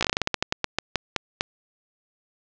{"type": "slowing click train", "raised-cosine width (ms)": 0.2, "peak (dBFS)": -4, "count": 17, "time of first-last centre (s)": [0.01, 1.409], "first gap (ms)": 16, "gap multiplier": 1.2, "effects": ["low-pass 6000 Hz 12 dB/octave"]}